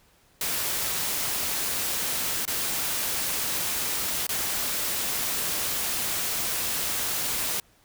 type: noise with dropouts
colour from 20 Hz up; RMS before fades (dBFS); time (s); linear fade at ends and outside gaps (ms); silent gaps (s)
white; -28; 0.41-7.6; 2; 2.453-2.477 / 4.268-4.291
effects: pink hiss -61 dBFS RMS until 7.84 s